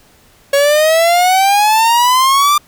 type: exponential sweep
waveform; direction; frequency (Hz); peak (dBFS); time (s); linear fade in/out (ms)
45% pulse; up; 554.4 to 1196; -8; 0.53-2.58; 5
effects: pink hiss -48 dBFS RMS until 2.67 s